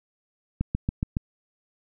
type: click train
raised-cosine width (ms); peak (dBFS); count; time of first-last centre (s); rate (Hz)
5; -12; 5; 0.61-1.169; 7.16
effects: none